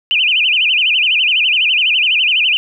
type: tone with vibrato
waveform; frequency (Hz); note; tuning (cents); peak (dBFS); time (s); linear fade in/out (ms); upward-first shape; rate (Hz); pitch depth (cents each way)
sine; 2723; F7; -44; -10; 0.11-2.57; 0; sine; 12; 220
effects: none